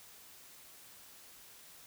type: silence
effects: white hiss -56 dBFS RMS until 1.86 s